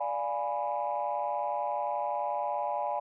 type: chord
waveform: sine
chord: D diminished seventh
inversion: none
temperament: equal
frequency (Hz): 587.3 / 698.5 / 830.6 / 987.8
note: D5 / F5 / Ab5 / Cb6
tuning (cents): 0 / 0 / 0 / 0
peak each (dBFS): -34 / -35 / -32 / -35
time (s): 0-3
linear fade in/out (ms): 10
effects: tanh soft clip ceiling -21 dBFS